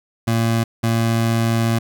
25% pulse tone bursts at uneven times, 114.5 Hz, A#2, 31 cents flat, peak -12 dBFS, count 2, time 0.27-0.64 / 0.83-1.79 s, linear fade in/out 10 ms, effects none

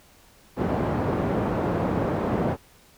pink band-pass noise, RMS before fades -25 dBFS, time 0.56-2.57 s, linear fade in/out 50 ms, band 110 to 820 Hz, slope 12 dB/octave, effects pink hiss -55 dBFS RMS until 2.97 s

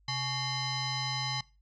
sine tone with frequency modulation, 2093 Hz, C7, in tune, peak -30 dBFS, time 0.08-1.41 s, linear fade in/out 5 ms, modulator 981 Hz, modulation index 3.2, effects noise-tail reverb RT60 0.3 s tail -22 dB re dry + added 50 Hz sine -62 dBFS peak until 1.61 s

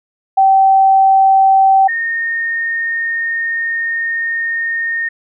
sine tone pair in turn, 773 / 1838.5 Hz, G5 / A#6, -24 / -24 cents, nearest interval octave + minor third, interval 1500 cents, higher second, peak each -6 / -15 dBFS, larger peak first, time 0.37-1.88 / 1.88-5.09 s, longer second, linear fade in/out 10 ms, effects none

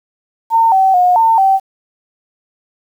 sine tone with pitch steps, 909 / 766 / 721 / 903 / 773 Hz, A#5 / G5 / F#5 / A5 / G5, -44 / -40 / -45 / +45 / -24 cents, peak -7 dBFS, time 0.5-1.6 s, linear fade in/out 50 ms, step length 220 ms, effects 7-bit

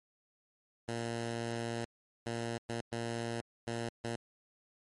10% pulse tone bursts at uneven times, 116.54 Hz, A#2, in tune, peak -27 dBFS, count 6, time 0.88-1.85 / 2.26-2.58 / 2.69-2.81 / 2.92-3.41 / 3.67-3.89 / 4.04-4.16 s, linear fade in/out 5 ms, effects MP3 48 kbps

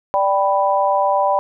sine chord, G major, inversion second, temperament equal, 587.3 / 784 / 987.8 Hz, D5 / G5 / B5, 0 / 0 / 0 cents, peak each -18 dBFS, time 0.14-1.39 s, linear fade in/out 0 ms, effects none

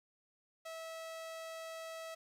sawtooth tone, 650 Hz, E5, 24 cents flat, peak -40 dBFS, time 0.65-2.15 s, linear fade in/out 10 ms, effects low-pass 12000 Hz 12 dB/octave + 11-bit

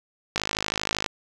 click train, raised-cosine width 0.2 ms, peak -7 dBFS, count 38, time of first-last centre 0.36-1.062 s, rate 52.7 Hz, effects none

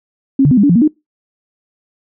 sine tone with pitch steps, 270.9 / 145.1 / 253.9 / 203.2 / 286.9 / 173.4 / 234.1 / 305.4 Hz, C#4 / D3 / B3 / G#3 / D4 / F3 / A#3 / D#4, -40 / -21 / +48 / -38 / -40 / -12 / +8 / -32 cents, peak -6 dBFS, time 0.39-0.878 s, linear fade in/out 5 ms, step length 61 ms, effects noise-tail reverb RT60 0.2 s tail -24 dB re dry

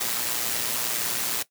white noise with amplitude modulation, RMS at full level -25 dBFS, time 0-1.43 s, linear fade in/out 10 ms, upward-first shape sine, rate 119 Hz, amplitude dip 50%, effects noise-tail reverb RT60 0.1 s tail -17 dB re dry + high-pass 100 Hz 12 dB/octave

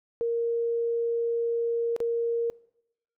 sine tone with dropouts, 466.2 Hz, A#4, in tune, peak -24 dBFS, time 0.21-2.5 s, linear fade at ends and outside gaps 0 ms, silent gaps 1.964-2.003 s, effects noise-tail reverb RT60 0.8 s tail -24 dB re dry

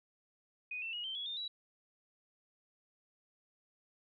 sine tone with pitch steps, 2489 / 2683 / 2892 / 3118 / 3361 / 3623 / 3906 Hz, D#7 / E7 / F#7 / G7 / G#7 / A7 / B7, 0 / +30 / -40 / -10 / +20 / +50 / -20 cents, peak -38 dBFS, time 0.71-1.48 s, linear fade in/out 5 ms, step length 110 ms, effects none

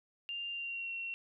sine tone with pitch glide, 2794 to 2729 Hz, F7 to F7, 0 to -41 cents, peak -37 dBFS, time 0.29-1.14 s, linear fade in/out 0 ms, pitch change -41 cents, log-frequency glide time 0.5-0.91 s, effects none

